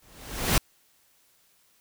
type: noise with exponential growth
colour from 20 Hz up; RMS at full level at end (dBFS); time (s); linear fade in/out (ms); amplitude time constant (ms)
pink; -19; 0.02-0.58; 2; 120
effects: white hiss -64 dBFS RMS until 1.8 s